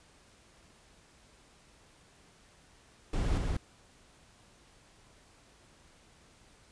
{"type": "noise with echo", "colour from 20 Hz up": "brown", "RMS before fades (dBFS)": -30, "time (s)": [3.13, 3.38], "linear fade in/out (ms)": 5, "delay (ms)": 190, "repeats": 1, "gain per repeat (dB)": -2, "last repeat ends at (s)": 3.57, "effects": ["pink hiss -61 dBFS RMS until 6.71 s", "resampled to 22050 Hz"]}